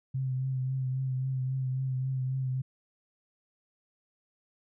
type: tone with vibrato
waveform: sine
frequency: 130.81 Hz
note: C3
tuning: in tune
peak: -28 dBFS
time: 0.14-2.62 s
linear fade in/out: 10 ms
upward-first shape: triangle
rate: 3.7 Hz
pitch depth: 34 cents each way
effects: none